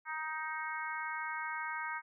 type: harmonic tone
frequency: 312.8 Hz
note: D#4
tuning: 9 cents sharp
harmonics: 3 / 4 / 5 / 6 / 7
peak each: -41 / -43 / -41 / -46 / -44 dBFS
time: 0.05-2.02 s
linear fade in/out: 50 ms
effects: none